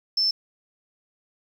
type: tone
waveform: sine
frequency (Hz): 5300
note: E8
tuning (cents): +9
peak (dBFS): -19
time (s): 0.17-0.31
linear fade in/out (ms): 5
effects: 8-bit